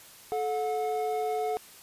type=tone pair together; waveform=triangle; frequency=433.7 / 725 Hz; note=A4 / F#5; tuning=-25 / -35 cents; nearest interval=major sixth; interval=890 cents; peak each=-28 dBFS; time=0.32-1.57 s; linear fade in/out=0 ms; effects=white hiss -51 dBFS RMS until 1.82 s + resampled to 32000 Hz